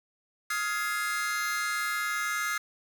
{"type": "chord", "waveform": "45% pulse", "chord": "F minor seventh", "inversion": "third", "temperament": "just", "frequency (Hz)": [1257.2, 1396.9, 1676.3, 2095], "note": ["Eb6", "F6", "Ab6", "C7"], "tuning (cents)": [18, 0, 16, 2], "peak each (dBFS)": -34, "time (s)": [0.5, 2.58], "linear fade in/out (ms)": 5, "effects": []}